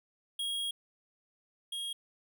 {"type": "tone pair in turn", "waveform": "square", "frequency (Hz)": [3282, 3268], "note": ["G#7", "G#7"], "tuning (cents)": [-21, -29], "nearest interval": "unison", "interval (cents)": 8, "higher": "first", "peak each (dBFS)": [-33, -36], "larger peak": "first", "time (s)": [[0.39, 0.71], [1.72, 1.93]], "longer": "first", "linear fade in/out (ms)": 5, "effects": []}